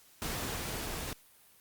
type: noise with level ramp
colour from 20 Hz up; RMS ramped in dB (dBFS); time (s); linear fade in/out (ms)
pink; -36 to -39; 0.22-1.13; 0
effects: white hiss -61 dBFS RMS until 1.6 s + Opus 48 kbps